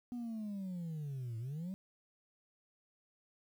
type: linear two-way sweep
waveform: sine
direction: down then up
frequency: 246.9 to 110 to 196.2 Hz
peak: -36 dBFS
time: 0.12-1.74 s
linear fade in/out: 0 ms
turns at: 1.38 s
effects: tanh soft clip ceiling -38 dBFS + 11-bit